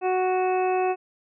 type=harmonic tone; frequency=370 Hz; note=F#4; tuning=in tune; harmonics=1 / 2 / 3 / 4 / 5 / 6 / 7; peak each=-23 / -24 / -35 / -40 / -43 / -46 / -35 dBFS; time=0.01-0.96 s; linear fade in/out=50 ms; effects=none